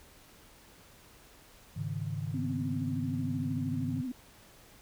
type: chord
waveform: sine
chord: Ab suspended fourth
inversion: none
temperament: equal with one note detuned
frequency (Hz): 103.83 / 138.59 / 157.37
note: Ab2 / Db3 / Eb3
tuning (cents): 0 / 0 / +20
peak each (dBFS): -37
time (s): 1.76-4.02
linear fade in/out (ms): 10
type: tone with vibrato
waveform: sine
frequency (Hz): 253.6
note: B3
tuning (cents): +46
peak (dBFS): -33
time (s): 2.34-4.12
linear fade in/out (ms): 5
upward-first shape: sine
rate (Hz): 13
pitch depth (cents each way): 73
effects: pink hiss -57 dBFS RMS until 4.81 s